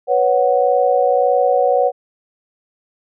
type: chord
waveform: sine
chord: B suspended second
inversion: none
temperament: just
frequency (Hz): 493.9 / 555.6 / 740.8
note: B4 / C#5 / F#5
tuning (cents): 0 / +4 / +2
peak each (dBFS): -16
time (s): 0.07-1.92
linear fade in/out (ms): 50
effects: none